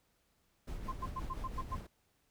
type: noise with tremolo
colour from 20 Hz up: brown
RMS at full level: -40 dBFS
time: 0.67-1.87 s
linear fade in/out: 10 ms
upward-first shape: sine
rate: 5.8 Hz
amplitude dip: 45%
type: tone bursts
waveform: sine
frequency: 1046.5 Hz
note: C6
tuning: in tune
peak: -36 dBFS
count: 7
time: 0.88-1.755 s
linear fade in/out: 10 ms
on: 41 ms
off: 98 ms
effects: pink hiss -75 dBFS RMS until 2.3 s